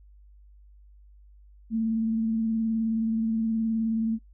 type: tone with vibrato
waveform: sine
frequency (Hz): 223.8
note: A3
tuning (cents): +30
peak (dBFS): -23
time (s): 1.7-4.19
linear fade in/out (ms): 50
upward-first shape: sine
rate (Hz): 19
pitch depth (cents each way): 24
effects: noise-tail reverb RT60 0.1 s tail -26 dB re dry + added 50 Hz sine -50 dBFS peak until 4.33 s